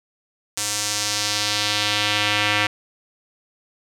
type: tone with band-pass filter sweep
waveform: square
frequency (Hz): 104.4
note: G#2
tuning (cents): +10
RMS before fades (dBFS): -22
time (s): 0.57-2.67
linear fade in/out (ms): 5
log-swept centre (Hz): 7400 to 2400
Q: 1.5
effects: none